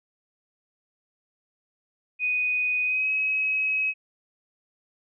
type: tone with pitch glide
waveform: sine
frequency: 2489 to 2552 Hz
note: D#7 to D#7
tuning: 0 to +43 cents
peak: -22 dBFS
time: 2.19-3.94 s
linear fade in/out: 50 ms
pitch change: +43 cents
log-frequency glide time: 2.84-3.09 s
effects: none